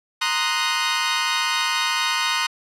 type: chord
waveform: 15% pulse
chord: C half-diminished seventh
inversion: third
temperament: equal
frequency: 932.3 / 1046.5 / 1244.5 / 1480 Hz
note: Bb5 / C6 / Eb6 / Gb6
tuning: 0 / 0 / 0 / 0 cents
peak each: -19 dBFS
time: 0.21-2.47 s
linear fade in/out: 10 ms
effects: low-pass 8000 Hz 12 dB/octave